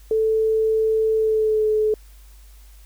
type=tone with pitch glide; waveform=sine; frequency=440 to 430 Hz; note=A4 to A4; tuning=0 to -40 cents; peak=-16 dBFS; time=0.11-1.94 s; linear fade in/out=2 ms; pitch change=-40 cents; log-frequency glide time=1.15-1.68 s; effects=added 50 Hz sine -43 dBFS peak until 2.85 s + white hiss -55 dBFS RMS until 2.85 s